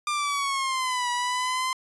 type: linear two-way sweep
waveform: sawtooth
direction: down then up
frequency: 1200 to 970 to 1039 Hz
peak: -21 dBFS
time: 0.07-1.73 s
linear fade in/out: 2 ms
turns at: 1.1 s
effects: resampled to 24000 Hz